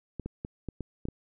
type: clicks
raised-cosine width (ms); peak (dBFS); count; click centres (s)
3; -22; 7; 0.197 / 0.26 / 0.449 / 0.687 / 0.807 / 1.054 / 1.086
effects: none

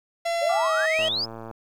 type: tone with pitch glide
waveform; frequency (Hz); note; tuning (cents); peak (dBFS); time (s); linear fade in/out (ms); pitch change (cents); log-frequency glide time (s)
45% pulse; 678 to 636.3; E5 to D#5; +49 to +39; -23; 0.25-1.09; 10; -110; 0.48-0.74
type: exponential sweep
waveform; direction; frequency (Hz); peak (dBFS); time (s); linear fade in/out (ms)
sine; up; 543 to 5274; -23; 0.41-1.26; 20
type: chord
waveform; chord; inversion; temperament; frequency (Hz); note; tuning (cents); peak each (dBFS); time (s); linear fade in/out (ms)
sine; D diminished; second; equal with one note detuned; 830.6 / 1174.7 / 1392.9; Ab5 / D6 / F6; 0 / 0 / -5; -36 / -32 / -35; 0.49-0.86; 5
type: click train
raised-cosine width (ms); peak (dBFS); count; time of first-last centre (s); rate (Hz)
1; -24; 60; 0.99-1.512; 113
effects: low-pass 8000 Hz 12 dB/octave + 9-bit

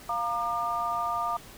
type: chord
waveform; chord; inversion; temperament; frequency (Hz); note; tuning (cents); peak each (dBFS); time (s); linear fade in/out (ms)
sine; Bb major; second; equal with one note detuned; 698.5 / 932.3 / 1202.1; F5 / Bb5 / D6; 0 / 0 / +40; -32 / -33 / -29; 0.09-1.37; 5
effects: pink hiss -48 dBFS RMS until 1.57 s

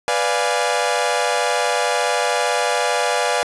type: chord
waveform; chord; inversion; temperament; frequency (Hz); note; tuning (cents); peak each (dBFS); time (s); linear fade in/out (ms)
sawtooth; B diminished seventh; none; equal; 493.9 / 587.3 / 698.5 / 830.6; B4 / D5 / F5 / Ab5; 0 / 0 / 0 / 0; -19; 0.08-3.43; 0
effects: resampled to 24000 Hz + 8-bit

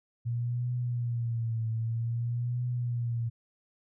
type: tone with vibrato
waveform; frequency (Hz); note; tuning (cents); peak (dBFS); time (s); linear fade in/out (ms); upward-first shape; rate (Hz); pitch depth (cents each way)
sine; 117.6; A#2; +16; -28; 0.25-3.3; 20; triangle; 0.52; 86
effects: none

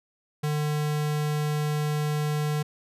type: tone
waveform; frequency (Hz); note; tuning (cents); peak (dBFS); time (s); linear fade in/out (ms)
square; 150; D3; +37; -25; 0.43-2.63; 10
effects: resampled to 32000 Hz

